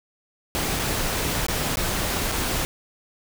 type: noise with dropouts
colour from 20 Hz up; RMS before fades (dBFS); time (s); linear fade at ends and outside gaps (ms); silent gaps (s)
pink; -25; 0.55-2.65; 0; 0.791-0.795 / 1.466-1.484 / 1.757-1.771 / 2.316-2.321
effects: none